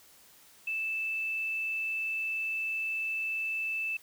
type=tone with quantisation; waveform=sine; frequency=2637 Hz; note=E7; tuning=in tune; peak=-30 dBFS; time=0.67-3.97 s; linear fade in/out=5 ms; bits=10; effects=white hiss -58 dBFS RMS until 4.02 s